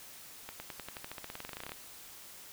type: accelerating click train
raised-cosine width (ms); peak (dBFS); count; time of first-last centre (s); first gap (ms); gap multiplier
0.3; -25; 22; 0.49-1.719; 110; 0.93
effects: white hiss -51 dBFS RMS until 2.52 s